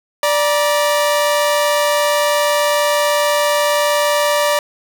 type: tone pair together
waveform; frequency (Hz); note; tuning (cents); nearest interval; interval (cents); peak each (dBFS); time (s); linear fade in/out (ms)
sawtooth; 587.3 / 951.9; D5 / A#5; 0 / +36; minor sixth; 836; -10 / -16; 0.23-4.59; 2
effects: none